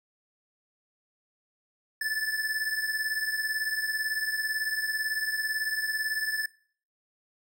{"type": "beating tone pair", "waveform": "square", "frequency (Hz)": [1741, 1759], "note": ["A6", "A6"], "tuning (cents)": [-19, -1], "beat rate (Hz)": 18, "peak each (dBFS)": [-30, -34], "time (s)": [2.01, 6.46], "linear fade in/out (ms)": 5, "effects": ["noise-tail reverb RT60 0.5 s tail -21 dB re dry"]}